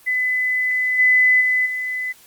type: tone with level steps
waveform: sine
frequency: 2009 Hz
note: B6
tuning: 29 cents sharp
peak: -17 / -11 / -15 / -22 dBFS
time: 0.06-2.13 s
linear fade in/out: 20 ms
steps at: 0.98 / 1.4 / 1.65 s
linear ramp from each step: 20 ms
effects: white hiss -49 dBFS RMS until 2.26 s + Opus 32 kbps